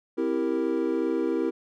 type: chord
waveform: triangle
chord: C dominant seventh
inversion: none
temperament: equal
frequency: 261.6 / 329.6 / 392 / 466.2 Hz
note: C4 / E4 / G4 / Bb4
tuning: 0 / 0 / 0 / 0 cents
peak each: -29 / -25 / -28 / -28 dBFS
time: 0.17-1.51 s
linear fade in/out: 20 ms
effects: none